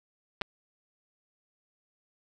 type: clicks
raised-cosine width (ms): 0.3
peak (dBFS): -17 / -13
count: 2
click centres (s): 0.413 / 0.418
effects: none